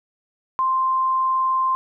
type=tone; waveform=sine; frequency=1046.5 Hz; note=C6; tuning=in tune; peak=-17 dBFS; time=0.59-1.75 s; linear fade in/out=0 ms; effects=none